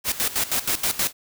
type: noise with tremolo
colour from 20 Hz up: white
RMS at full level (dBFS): -22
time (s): 0.04-1.13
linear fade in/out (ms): 50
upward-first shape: square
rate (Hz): 6.3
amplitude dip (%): 80
effects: none

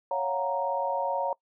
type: chord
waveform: sine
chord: Gb major seventh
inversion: second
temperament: equal with one note detuned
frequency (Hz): 554.4 / 700.9 / 740 / 932.3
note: Db5 / F5 / Gb5 / Bb5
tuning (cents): 0 / +6 / 0 / 0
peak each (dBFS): -30 / -35 / -35 / -29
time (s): 0.11-1.33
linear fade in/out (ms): 2
effects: noise-tail reverb RT60 0.1 s tail -23 dB re dry

